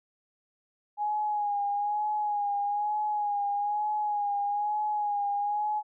sine tone with vibrato, 828 Hz, G#5, 5 cents flat, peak -26 dBFS, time 0.97-5.83 s, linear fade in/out 50 ms, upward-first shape sine, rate 1.1 Hz, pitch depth 37 cents each way, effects none

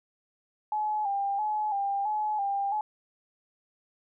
sine tone with vibrato, 823 Hz, G#5, 16 cents flat, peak -26 dBFS, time 0.72-2.81 s, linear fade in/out 2 ms, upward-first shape square, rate 1.5 Hz, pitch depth 57 cents each way, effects none

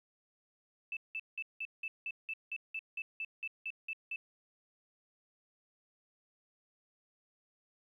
sine tone bursts, 2637 Hz, E7, in tune, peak -36 dBFS, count 15, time 0.92-4.16 s, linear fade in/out 2 ms, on 48 ms, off 180 ms, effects 12-bit

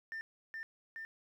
sine tone with echo, 1795 Hz, A6, 34 cents sharp, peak -37 dBFS, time 0.12-0.21 s, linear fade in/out 0 ms, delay 420 ms, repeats 2, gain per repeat -2 dB, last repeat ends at 1.05 s, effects tanh soft clip ceiling -38 dBFS + 12-bit

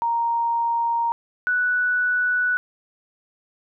sine tone pair in turn, 932.3 / 1479.9 Hz, A#5 / F#6, 0 / 0 cents, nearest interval minor sixth, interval 800 cents, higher second, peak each -19 / -18 dBFS, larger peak second, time 0.02-1.12 / 1.47-2.57 s, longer neither, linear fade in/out 0 ms, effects none

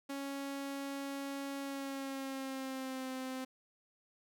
sawtooth tone with pitch glide, 277.1 to 260 Hz, C#4 to C4, -1 to -11 cents, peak -35 dBFS, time 0.09-3.45 s, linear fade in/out 10 ms, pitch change -110 cents, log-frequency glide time 1.61-3.1 s, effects none

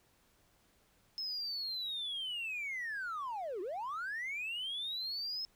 triangle linear two-way sweep, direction down then up, 5230 to 340.5 to 5230 Hz, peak -34 dBFS, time 1.18-5.45 s, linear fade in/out 0 ms, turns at 3.61 s, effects tanh soft clip ceiling -33 dBFS + pink hiss -70 dBFS RMS until 5.55 s

